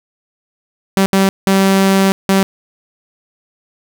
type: tone bursts at uneven times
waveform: sawtooth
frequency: 193.5 Hz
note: G3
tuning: 22 cents flat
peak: -5 dBFS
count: 4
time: 0.97-1.06 / 1.13-1.29 / 1.47-2.12 / 2.29-2.43 s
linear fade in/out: 0 ms
effects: none